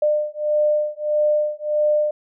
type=beating tone pair; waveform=sine; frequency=600 / 601.6 Hz; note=D5 / D5; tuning=+37 / +42 cents; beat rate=1.6 Hz; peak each=-20 dBFS; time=0.02-2.11 s; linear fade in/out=5 ms; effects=none